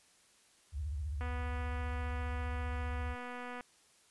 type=tone with vibrato; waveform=sine; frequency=73.5 Hz; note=D2; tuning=2 cents sharp; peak=-35 dBFS; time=0.72-3.16 s; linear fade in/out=50 ms; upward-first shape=sine; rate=15 Hz; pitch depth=210 cents each way
type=click train; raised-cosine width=0.5 ms; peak=-30 dBFS; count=591; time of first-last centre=1.21-3.608 s; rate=246 Hz
effects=white hiss -66 dBFS RMS until 4.1 s + resampled to 24000 Hz